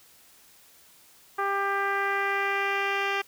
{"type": "tone with low-pass filter sweep", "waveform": "10% pulse", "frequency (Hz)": 396.6, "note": "G4", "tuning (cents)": 20, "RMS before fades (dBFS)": -27, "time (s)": [1.38, 3.22], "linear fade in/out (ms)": 10, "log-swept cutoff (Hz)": [1300, 3300], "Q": 1.8, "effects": ["white hiss -56 dBFS RMS until 3.27 s"]}